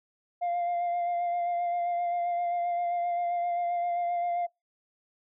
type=tone with vibrato; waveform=sine; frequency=698.5 Hz; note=F5; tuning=in tune; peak=-24 dBFS; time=0.41-4.47 s; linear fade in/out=20 ms; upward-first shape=sine; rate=7.6 Hz; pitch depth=19 cents each way; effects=noise-tail reverb RT60 0.2 s tail -25 dB re dry + tanh soft clip ceiling -25 dBFS